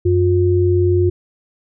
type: tone pair together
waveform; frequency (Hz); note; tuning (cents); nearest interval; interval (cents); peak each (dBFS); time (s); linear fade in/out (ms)
sine; 93.1 / 356.3; F#2 / F4; +11 / +35; octave + major seventh; 2324; -14; 0.05-1.1; 10
effects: none